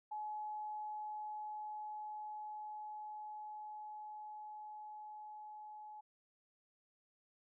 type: tone with level ramp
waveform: sine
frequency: 849 Hz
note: G#5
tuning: 38 cents sharp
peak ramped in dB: -40 to -49 dBFS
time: 0.11-6.01 s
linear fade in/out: 10 ms
effects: none